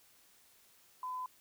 sine tone, 1011 Hz, B5, 40 cents sharp, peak -37 dBFS, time 1.03-1.26 s, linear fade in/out 2 ms, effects white hiss -65 dBFS RMS until 1.4 s

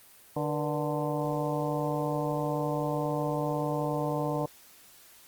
harmonic tone with a mistuned harmonic, 148.1 Hz, D3, 15 cents sharp, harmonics 1 / 2 / 3 / 4 / 5 / 6 / 7, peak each -33 / -34 / -34 / -34 / -38 / -37 / -40 dBFS, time 0.36-4.46 s, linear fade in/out 5 ms, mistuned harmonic 3, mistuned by +120 cents, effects white hiss -55 dBFS RMS until 5.27 s + Opus 32 kbps

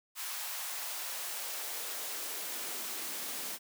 white noise with high-pass filter sweep, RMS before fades -39 dBFS, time 0.15-3.59 s, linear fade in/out 50 ms, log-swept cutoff 1000 to 210 Hz, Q 1.2, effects none

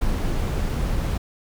brown noise, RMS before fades -23 dBFS, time 0.01-1.18 s, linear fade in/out 10 ms, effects none

